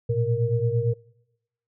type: tone cluster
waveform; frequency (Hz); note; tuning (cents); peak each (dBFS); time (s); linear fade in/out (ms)
sine; 113 / 121.8 / 468.1; A2 / B2 / A#4; +47 / -24 / +7; -25; 0.09-0.94; 10
effects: noise-tail reverb RT60 1.0 s tail -26 dB re dry